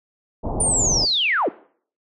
pink low-pass noise, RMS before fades -25 dBFS, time 0.43-1.06 s, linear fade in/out 20 ms, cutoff 930 Hz, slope 48 dB/octave
sine linear sweep, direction down, 9340 to 243 Hz, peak -17 dBFS, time 0.6-1.49 s, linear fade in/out 5 ms
effects noise-tail reverb RT60 0.5 s tail -18 dB re dry

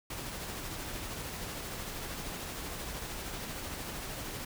pink noise with tremolo, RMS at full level -39 dBFS, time 0.1-4.45 s, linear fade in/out 5 ms, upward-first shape sine, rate 13 Hz, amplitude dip 25%, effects none

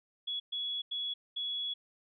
sine tone bursts at uneven times, 3375 Hz, G#7, 27 cents sharp, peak -33 dBFS, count 4, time 0.27-0.4 / 0.52-0.82 / 0.91-1.14 / 1.36-1.74 s, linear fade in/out 10 ms, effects none

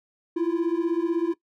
triangle beating tone pair, 329.6 / 345.6 Hz, E4 / F4, 0 / -18 cents, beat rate 16 Hz, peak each -22 dBFS, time 0.36-1.34 s, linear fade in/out 10 ms, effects noise-tail reverb RT60 0.1 s tail -19 dB re dry + tanh soft clip ceiling -15 dBFS

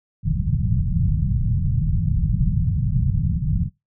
white low-pass noise, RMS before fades -20 dBFS, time 0.23-3.7 s, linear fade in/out 50 ms, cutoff 170 Hz, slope 48 dB/octave, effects noise-tail reverb RT60 0.2 s tail -22 dB re dry

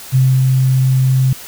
sine tone with ADSR envelope, 130.81 Hz, C3, in tune, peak -7 dBFS, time 0.12-1.33 s, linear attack 33 ms, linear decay 250 ms, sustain -2 dB, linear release 4 ms, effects white hiss -33 dBFS RMS until 1.47 s

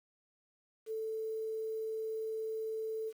sine tone with quantisation, 441.2 Hz, A4, 5 cents sharp, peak -35 dBFS, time 0.86-3.13 s, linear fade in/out 50 ms, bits 10, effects none

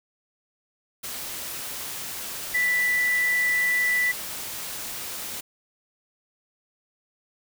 sine tone in noise, 1975.5 Hz, B6, in tune, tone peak -20 dBFS, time 2.54-4.12 s, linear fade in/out 10 ms, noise white, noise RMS -34 dBFS, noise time 1.03-5.41 s, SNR +11 dB, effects none

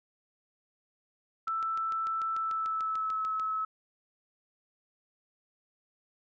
sine tone with pitch glide, 1324 to 1294.5 Hz, E6 to E6, +7 to -32 cents, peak -29 dBFS, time 1.47-3.65 s, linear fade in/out 5 ms, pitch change -39 cents, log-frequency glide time 2.35-3.25 s
click train, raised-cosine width 0.2 ms, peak -29 dBFS, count 14, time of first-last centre 1.48-3.397 s, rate 6.78 Hz
effects none

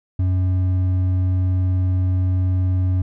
triangle tone with hard clipping, 92.1 Hz, F#2, 7 cents flat, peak -17 dBFS, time 0.19-3.02 s, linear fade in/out 5 ms, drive 8 dB, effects none

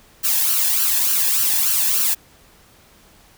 blue noise with flanger, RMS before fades -18 dBFS, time 0.23-2.15 s, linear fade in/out 20 ms, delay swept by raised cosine 0.68 to 1.19 ms, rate 3.4 Hz, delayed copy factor +0.65, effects pink hiss -51 dBFS RMS until 3.37 s

